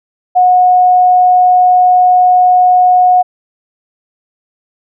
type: tone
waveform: sine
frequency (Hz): 728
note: F#5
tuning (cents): -28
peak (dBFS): -4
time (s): 0.35-3.23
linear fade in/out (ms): 20
effects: none